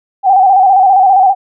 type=tone with vibrato; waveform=sine; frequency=768 Hz; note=G5; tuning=36 cents flat; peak=-4 dBFS; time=0.23-1.35 s; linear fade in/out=50 ms; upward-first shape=square; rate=15 Hz; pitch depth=58 cents each way; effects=none